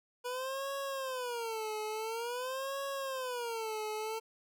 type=tone with vibrato; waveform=25% pulse; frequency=486.6 Hz; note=B4; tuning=26 cents flat; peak=-32 dBFS; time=0.24-4.2 s; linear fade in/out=20 ms; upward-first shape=sine; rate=0.48 Hz; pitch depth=220 cents each way; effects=none